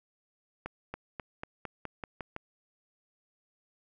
accelerating click train, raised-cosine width 0.5 ms, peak -22 dBFS, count 9, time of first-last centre 0.66-2.364 s, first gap 280 ms, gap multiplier 0.92, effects none

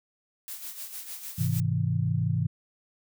blue noise with tremolo, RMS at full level -37 dBFS, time 0.48-1.6 s, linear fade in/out 0 ms, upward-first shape sine, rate 6.6 Hz, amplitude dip 60%
sine chord, Ab augmented, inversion none, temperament just, 103.83 / 129.78 / 162.23 Hz, Ab2 / C3 / E3, 0 / -14 / -27 cents, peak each -28 dBFS, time 1.38-2.47 s, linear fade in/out 10 ms
effects none

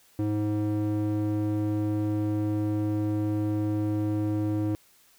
square tone with band-pass filter, 105.3 Hz, G#2, 24 cents sharp, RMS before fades -27 dBFS, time 0.19-4.75 s, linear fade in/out 0 ms, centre 260 Hz, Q 2.3, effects white hiss -60 dBFS RMS until 5.18 s

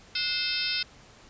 harmonic tone with a mistuned harmonic, 523.3 Hz, C5, in tune, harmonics 3 / 4 / 5 / 6 / 7 / 8 / 9 / 10, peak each -38 / -38 / -33 / -38 / -34 / -35 / -35 / -32 dBFS, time 0.15-0.83 s, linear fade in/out 5 ms, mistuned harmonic 3, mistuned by -120 cents, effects pink hiss -53 dBFS RMS until 1.29 s + resampled to 16000 Hz

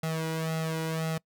sawtooth tone with flanger, 160.8 Hz, E3, 43 cents flat, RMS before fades -31 dBFS, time 0.03-1.18 s, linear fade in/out 5 ms, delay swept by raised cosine 1.5 to 2.06 ms, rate 1.9 Hz, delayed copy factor +0.8, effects noise-tail reverb RT60 0.1 s tail -24 dB re dry

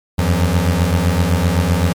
25% pulse beating tone pair, 83.1 / 90.9 Hz, E2 / F#2, +15 / -30 cents, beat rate 7.8 Hz, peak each -12 dBFS, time 0.18-1.93 s, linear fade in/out 10 ms, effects MP3 96 kbps

